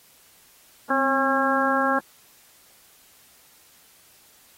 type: harmonic tone with a mistuned harmonic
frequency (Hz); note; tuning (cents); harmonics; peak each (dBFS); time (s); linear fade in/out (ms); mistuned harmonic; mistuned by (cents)
271.1; C#4; -38; 1 / 2 / 3 / 4 / 5 / 6; -26 / -26 / -26 / -26 / -26 / -26; 0.9-1.99; 5; 1; -51
effects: white hiss -55 dBFS RMS until 4.57 s + AAC 48 kbps